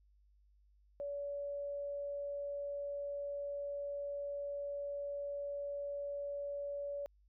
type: tone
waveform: sine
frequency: 570 Hz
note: C#5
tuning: 48 cents sharp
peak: -38 dBFS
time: 1-7.06 s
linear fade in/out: 0 ms
effects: added 50 Hz sine -65 dBFS peak until 7.28 s